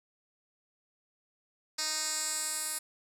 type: tone with band-pass filter sweep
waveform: 10% pulse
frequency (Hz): 310.2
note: D#4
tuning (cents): -5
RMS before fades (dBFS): -34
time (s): 1.78-2.79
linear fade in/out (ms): 10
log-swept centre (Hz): 6000 to 10000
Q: 2.5
effects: 10-bit